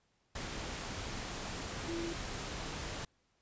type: tone in noise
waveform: sine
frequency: 337.1 Hz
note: E4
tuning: 39 cents sharp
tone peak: -37 dBFS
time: 1.88-2.13 s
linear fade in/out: 5 ms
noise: pink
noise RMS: -41 dBFS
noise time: 0.35-3.05 s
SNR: +1 dB
effects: pink hiss -75 dBFS RMS until 3.41 s + resampled to 16000 Hz